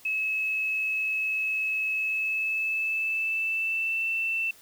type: tone with pitch glide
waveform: sine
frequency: 2584 to 2672 Hz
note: E7 to E7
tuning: -35 to +23 cents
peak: -25 dBFS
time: 0.05-4.51 s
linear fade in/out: 5 ms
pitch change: +58 cents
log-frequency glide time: 1.94-4.08 s
effects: white hiss -54 dBFS RMS until 4.61 s